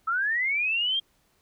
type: linear sweep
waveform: sine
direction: up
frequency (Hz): 1284 to 3238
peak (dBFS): -23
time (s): 0.07-1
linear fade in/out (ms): 10
effects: pink hiss -67 dBFS RMS until 1.41 s